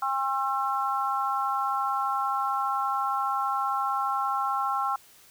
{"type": "harmonic tone", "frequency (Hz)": 268.5, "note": "C4", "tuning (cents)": 45, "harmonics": [3, 4, 5], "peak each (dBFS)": [-29, -29, -29], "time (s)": [0.02, 4.96], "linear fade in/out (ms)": 5, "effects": ["white hiss -55 dBFS RMS until 5.3 s"]}